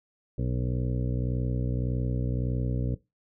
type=harmonic tone; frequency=61.74 Hz; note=B1; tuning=in tune; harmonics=1 / 2 / 3 / 4 / 5 / 7 / 8 / 9; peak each=-31 / -29 / -36 / -37 / -40 / -42 / -42 / -46 dBFS; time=0.38-2.95 s; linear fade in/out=5 ms; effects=noise-tail reverb RT60 0.2 s tail -17 dB re dry

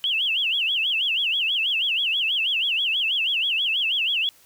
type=tone with vibrato; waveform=sine; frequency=2960 Hz; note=F#7; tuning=in tune; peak=-20 dBFS; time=0.04-4.29 s; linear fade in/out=0 ms; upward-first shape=sine; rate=6.2 Hz; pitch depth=230 cents each way; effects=white hiss -55 dBFS RMS until 4.45 s

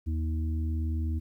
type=harmonic tone; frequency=79.3 Hz; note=D#2; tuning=33 cents sharp; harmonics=1 / 3 / 4; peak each=-27 / -39 / -41 dBFS; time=0.06-1.2 s; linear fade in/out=20 ms; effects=11-bit

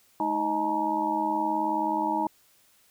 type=tone cluster; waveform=sine; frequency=212.9 / 314 / 623 / 862 / 941 Hz; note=G#3 / D#4 / D#5 / A5 / A#5; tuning=+43 / +16 / +2 / -36 / +16 cents; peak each=-37 / -30 / -35 / -29 / -28 dBFS; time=0.2-2.27 s; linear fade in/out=2 ms; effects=white hiss -62 dBFS RMS until 2.9 s

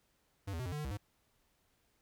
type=tone with pitch steps; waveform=square; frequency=98.6 / 82.2 / 126.7 / 88.7 / 148.8 / 150.7 / 66.6 / 102.9 Hz; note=G2 / E2 / B2 / F2 / D3 / D3 / C2 / G#2; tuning=+11 / -4 / +45 / +27 / +23 / +45 / +31 / -16 cents; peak=-38 dBFS; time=0.47-0.974 s; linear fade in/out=10 ms; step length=63 ms; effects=pink hiss -75 dBFS RMS until 2.01 s

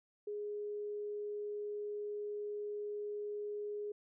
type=tone; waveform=sine; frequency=415.3 Hz; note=G#4; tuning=in tune; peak=-38 dBFS; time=0.27-3.92 s; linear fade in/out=5 ms; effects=none

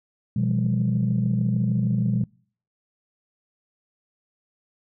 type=tone cluster; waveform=sine; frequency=122.9 / 161.8 / 175.2 / 201.7 Hz; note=B2 / E3 / F3 / G3; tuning=-8 / -32 / +6 / +50 cents; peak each=-22 / -30 / -26 / -24 dBFS; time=0.36-2.24 s; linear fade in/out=5 ms; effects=noise-tail reverb RT60 0.5 s tail -26 dB re dry + tanh soft clip ceiling -13 dBFS

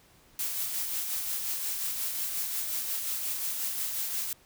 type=noise with tremolo; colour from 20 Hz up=blue; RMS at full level=-31 dBFS; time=0.39-4.33 s; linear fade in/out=2 ms; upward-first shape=sine; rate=5.6 Hz; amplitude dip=35%; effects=pink hiss -60 dBFS RMS until 4.45 s

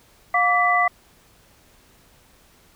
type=tone cluster; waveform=sine; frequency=711 / 1155 / 1994 Hz; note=F5 / D6 / B6; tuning=+31 / -29 / +16 cents; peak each=-20 dBFS; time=0.34-0.88 s; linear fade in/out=5 ms; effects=pink hiss -55 dBFS RMS until 2.75 s

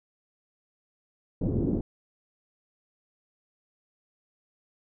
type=low-pass noise; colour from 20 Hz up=white; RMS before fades=-27 dBFS; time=1.41-1.81 s; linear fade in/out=5 ms; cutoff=350 Hz; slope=24 dB/octave; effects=none

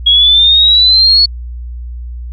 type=exponential sweep; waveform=sine; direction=up; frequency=3297 to 4415 Hz; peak=-4 dBFS; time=0.06-1.26 s; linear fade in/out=10 ms; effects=added 60 Hz sine -21 dBFS peak until 2.32 s

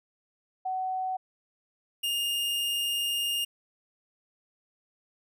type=tone pair in turn; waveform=sine / 45% pulse; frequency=750 / 2832 Hz; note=F#5 / F7; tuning=+23 / +23 cents; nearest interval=octave + major seventh; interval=2300 cents; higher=second; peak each=-28 / -27 dBFS; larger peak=second; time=0.65-1.17 / 2.03-3.45 s; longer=second; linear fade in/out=10 ms; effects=none

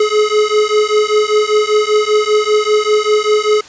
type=beating tone pair; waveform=square; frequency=421.7 / 426.8 Hz; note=G#4 / G#4; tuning=+26 / +47 cents; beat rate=5.1 Hz; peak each=-14 dBFS; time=0-3.61 s; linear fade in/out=5 ms; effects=white hiss -37 dBFS RMS until 3.68 s + resampled to 16000 Hz

